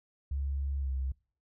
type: tone with pitch glide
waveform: sine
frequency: 69.3 to 66.13 Hz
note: C#2 to C2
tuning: 0 to +19 cents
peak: -30 dBFS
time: 0.31-1.12 s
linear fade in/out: 5 ms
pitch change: -81 cents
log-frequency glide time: 0.8-0.9 s
effects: noise-tail reverb RT60 0.5 s tail -26 dB re dry